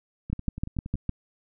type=two click trains; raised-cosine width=5 ms; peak=-14 / -23 dBFS; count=6 / 8; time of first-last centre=0.33-1.093 / 0.3-0.954 s; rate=6.55 / 10.7 Hz; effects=none